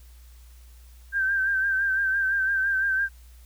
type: tone with vibrato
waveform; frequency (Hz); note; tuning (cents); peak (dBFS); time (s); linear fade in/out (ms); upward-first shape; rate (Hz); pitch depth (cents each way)
sine; 1570; G6; +2; -21; 1.12-3.09; 50; sine; 5.9; 43
effects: added 60 Hz sine -46 dBFS peak until 3.45 s + white hiss -59 dBFS RMS until 3.45 s